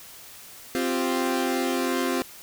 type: chord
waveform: sawtooth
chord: C suspended fourth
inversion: none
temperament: equal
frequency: 261.6 / 349.2 / 392 Hz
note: C4 / F4 / G4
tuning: 0 / 0 / 0 cents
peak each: -22 / -24 / -27 dBFS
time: 0.75-2.22 s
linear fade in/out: 0 ms
effects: white hiss -45 dBFS RMS until 2.42 s